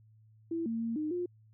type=tone with pitch steps; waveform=sine; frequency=331.9 / 227.6 / 229.4 / 306.3 / 354.5 Hz; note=E4 / A#3 / A#3 / D#4 / F4; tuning=+12 / -41 / -28 / -27 / +26 cents; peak=-31 dBFS; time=0.51-1.26 s; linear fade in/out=5 ms; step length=150 ms; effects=added 109 Hz sine -58 dBFS peak until 1.53 s